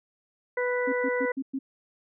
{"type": "harmonic tone", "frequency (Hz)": 493.9, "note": "B4", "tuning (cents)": 0, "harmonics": [1, 2, 3, 4], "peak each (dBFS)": [-26, -35, -35, -32], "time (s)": [0.57, 1.32], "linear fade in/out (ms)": 5}
{"type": "tone bursts", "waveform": "sine", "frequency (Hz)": 268.6, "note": "C4", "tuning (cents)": 46, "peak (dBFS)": -27, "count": 5, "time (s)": [0.87, 1.59], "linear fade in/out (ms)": 10, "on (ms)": 56, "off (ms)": 110}
{"effects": []}